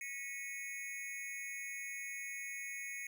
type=tone with amplitude modulation; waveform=square; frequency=2200 Hz; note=C#7; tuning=14 cents flat; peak=-38 dBFS; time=0.01-3.07 s; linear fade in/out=2 ms; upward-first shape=sine; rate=270 Hz; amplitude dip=100%; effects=none